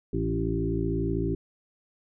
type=harmonic tone with a mistuned harmonic; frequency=55.8 Hz; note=A1; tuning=25 cents sharp; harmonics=1 / 2 / 3 / 5 / 6 / 7; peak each=-32 / -32 / -32 / -32 / -32 / -32 dBFS; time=0.13-1.35 s; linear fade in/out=5 ms; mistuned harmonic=6; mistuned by=+15 cents; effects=none